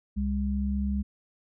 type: tone pair together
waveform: sine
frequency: 67.7 / 202.4 Hz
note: C#2 / G#3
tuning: -40 / -44 cents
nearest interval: octave + perfect fifth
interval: 1896 cents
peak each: -28 dBFS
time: 0.16-1.03 s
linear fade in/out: 20 ms
effects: none